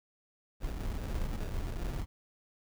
brown noise with sample-and-hold, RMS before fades -35 dBFS, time 0.6-2.06 s, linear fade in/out 50 ms, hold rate 1050 Hz, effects none

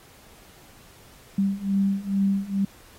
sine beating tone pair, 195.3 / 197.6 Hz, G3 / G3, -6 / +14 cents, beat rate 2.3 Hz, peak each -25 / -23 dBFS, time 1.38-2.65 s, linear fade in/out 5 ms, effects pink hiss -52 dBFS RMS until 2.98 s + AAC 48 kbps

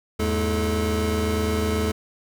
square tone cluster, 80.5 / 100.5 / 213.6 / 323.7 / 433.8 Hz, E2 / G2 / G#3 / E4 / A4, -41 / +44 / +49 / -31 / -25 cents, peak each -26 / -34 / -28 / -33 / -27 dBFS, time 0.19-1.92 s, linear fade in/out 10 ms, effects none

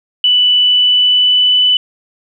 sine tone with pitch glide, 2974 to 2991 Hz, F#7 to F#7, +8 to +18 cents, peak -7 dBFS, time 0.24-1.77 s, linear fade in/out 2 ms, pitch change +10 cents, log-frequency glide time 0.49-1.64 s, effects none

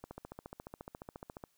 click train, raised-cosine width 1 ms, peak -30 dBFS, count 21, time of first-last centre 0.04-1.439 s, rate 14.3 Hz, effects white hiss -74 dBFS RMS until 1.57 s

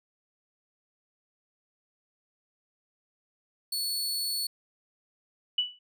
sawtooth tone, 4417 Hz, C#8, 7 cents flat, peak -26 dBFS, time 3.72-4.47 s, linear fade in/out 5 ms
sine tone with exponential decay, 2960 Hz, F#7, in tune, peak -20 dBFS, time 5.58-5.79 s, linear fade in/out 5 ms, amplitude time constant 44 ms
effects none

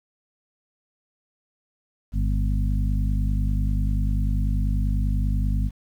harmonic tone with a mistuned harmonic, 50.2 Hz, G1, 42 cents sharp, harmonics 1 / 2 / 3 / 4 / 5, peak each -21 / -27 / -31 / -33 / -35 dBFS, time 2.12-5.71 s, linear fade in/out 50 ms, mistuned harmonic 4, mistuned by +43 cents, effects 9-bit

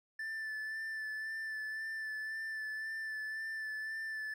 triangle tone with vibrato, 1760 Hz, A6, in tune, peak -36 dBFS, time 0.19-4.34 s, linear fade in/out 5 ms, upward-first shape sine, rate 1.9 Hz, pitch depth 20 cents each way, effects none

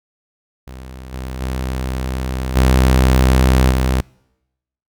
sawtooth tone with level steps, 64.4 Hz, C2, 27 cents flat, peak -28 / -21 / -16 / -6 / -10 dBFS, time 0.67-4.01 s, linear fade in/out 5 ms, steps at 1.12 / 1.4 / 2.55 / 3.7 s, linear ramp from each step 20 ms, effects noise-tail reverb RT60 0.9 s tail -26 dB re dry

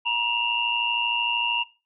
sine tone cluster, 951 / 2723 / 2836 Hz, A#5 / F7 / F7, +34 / -44 / +26 cents, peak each -26 dBFS, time 0.05-1.64 s, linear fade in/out 20 ms, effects noise-tail reverb RT60 0.3 s tail -18 dB re dry

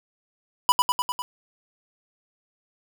square tone with echo, 987.8 Hz, B5, in tune, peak -14 dBFS, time 0.69-0.72 s, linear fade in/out 0 ms, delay 100 ms, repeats 5, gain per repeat -3 dB, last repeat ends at 1.22 s, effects none

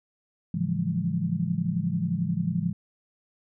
sine tone cluster, 108.5 / 140.1 / 167.9 / 179.2 / 206 Hz, A2 / C#3 / E3 / F3 / G#3, -24 / +19 / +32 / +45 / -14 cents, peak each -35 / -34 / -27 / -30 / -33 dBFS, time 0.54-2.73 s, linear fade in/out 5 ms, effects none

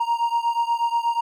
triangle beating tone pair, 932.3 / 940.6 Hz, A#5 / A#5, 0 / +15 cents, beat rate 8.3 Hz, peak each -20 / -22 dBFS, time 0-1.21 s, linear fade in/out 10 ms, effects none

